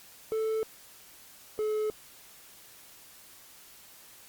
triangle tone pair in turn, 440 / 429 Hz, A4 / A4, 0 / -44 cents, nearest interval unison, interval 44 cents, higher first, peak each -25 / -25 dBFS, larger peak neither, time 0.32-0.63 / 1.59-1.9 s, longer neither, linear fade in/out 0 ms, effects white hiss -53 dBFS RMS until 4.28 s + Opus 48 kbps

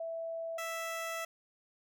sine / 15% pulse tone pair in turn, 659.3 / 659.3 Hz, E5 / E5, 0 / 0 cents, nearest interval unison, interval 0 cents, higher neither, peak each -36 / -30 dBFS, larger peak second, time 0-0.58 / 0.58-1.25 s, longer second, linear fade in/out 5 ms, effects none

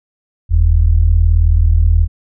sine tone pair together, 42.76 / 81.5 Hz, F1 / E2, -36 / -19 cents, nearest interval major seventh, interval 1117 cents, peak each -10 dBFS, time 0.49-2.08 s, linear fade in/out 50 ms, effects none

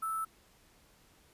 sine tone with sample-and-hold, 1316 Hz, E6, 3 cents flat, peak -32 dBFS, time 0.02-0.25 s, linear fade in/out 10 ms, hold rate 11025 Hz, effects pink hiss -64 dBFS RMS until 1.33 s + resampled to 32000 Hz

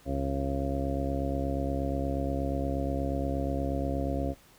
harmonic tone, 68.4 Hz, C#2, 23 cents flat, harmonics 1 / 2 / 3 / 4 / 5 / 6 / 7 / 8 / 10, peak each -32 / -36 / -43 / -33 / -41 / -43 / -43 / -36 / -38 dBFS, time 0.05-4.35 s, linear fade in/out 50 ms, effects pink hiss -58 dBFS RMS until 4.58 s

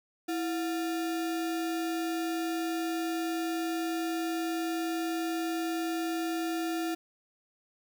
sine tone with sample-and-hold, 329.6 Hz, E4, in tune, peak -29 dBFS, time 0.28-6.95 s, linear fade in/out 10 ms, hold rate 1050 Hz, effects none

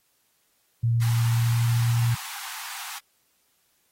sine tone with pitch glide, 116.54 to 117.89 Hz, A#2 to A#2, 0 to +20 cents, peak -19 dBFS, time 0.83-2.15 s, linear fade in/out 10 ms, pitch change +20 cents, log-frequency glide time 1.14-1.86 s
pink high-pass noise, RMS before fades -37 dBFS, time 1.01-2.99 s, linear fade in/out 10 ms, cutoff 760 Hz, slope 96 dB/octave
effects white hiss -68 dBFS RMS until 3.91 s + AAC 48 kbps

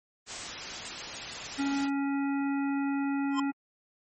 white noise, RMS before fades -37 dBFS, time 0.26-1.9 s, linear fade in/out 50 ms
harmonic tone, 278.3 Hz, C#4, 7 cents sharp, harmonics 1 / 3 / 5 / 7 / 9, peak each -27 / -38 / -41 / -45 / -46 dBFS, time 1.58-3.52 s, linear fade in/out 20 ms
square tone with exponential growth, 1046.5 Hz, C6, in tune, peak -26 dBFS, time 3.3-3.4 s, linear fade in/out 5 ms, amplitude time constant 20 ms
effects MP3 32 kbps

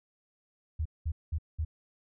sine tone bursts, 78.6 Hz, D#2, 18 cents sharp, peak -28 dBFS, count 4, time 0.79-1.65 s, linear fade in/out 10 ms, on 65 ms, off 200 ms, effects none

